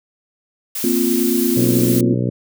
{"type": "noise", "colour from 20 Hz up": "blue", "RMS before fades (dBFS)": -24, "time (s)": [0.75, 2.01], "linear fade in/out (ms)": 5}
{"type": "chord", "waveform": "sine", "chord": "Bb suspended second", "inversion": "none", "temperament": "just", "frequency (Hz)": [233.1, 262.2, 349.6], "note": ["Bb3", "C4", "F4"], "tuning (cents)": [0, 4, 2], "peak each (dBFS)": -19, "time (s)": [0.84, 2.14], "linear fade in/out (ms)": 2}
{"type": "harmonic tone", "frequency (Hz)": 61.74, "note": "B1", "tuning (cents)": 0, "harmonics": [2, 3, 4, 5, 6, 7, 8, 9], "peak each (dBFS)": [-19, -23, -25, -27, -29, -30, -31, -32], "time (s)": [1.56, 2.3], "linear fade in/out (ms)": 10}
{"effects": []}